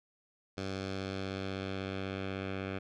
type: tone with low-pass filter sweep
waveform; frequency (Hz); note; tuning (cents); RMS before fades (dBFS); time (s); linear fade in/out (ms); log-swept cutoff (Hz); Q
10% pulse; 96.2; G2; -32; -38; 0.57-2.79; 10; 5100 to 2600; 1.6
effects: none